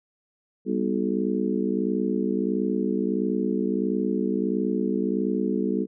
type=harmonic tone with a mistuned harmonic; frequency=61.5 Hz; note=B1; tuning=7 cents flat; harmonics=3 / 4 / 5 / 6 / 7; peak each=-27 / -28 / -29 / -30 / -30 dBFS; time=0.65-5.87 s; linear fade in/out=50 ms; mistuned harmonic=3; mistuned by=+120 cents; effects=none